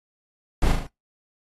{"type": "noise with echo", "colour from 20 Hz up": "brown", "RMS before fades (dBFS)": -20, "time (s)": [0.62, 0.72], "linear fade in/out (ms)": 2, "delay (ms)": 37, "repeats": 4, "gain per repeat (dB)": -4, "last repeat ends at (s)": 0.868, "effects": ["noise-tail reverb RT60 0.2 s tail -25 dB re dry", "AAC 32 kbps"]}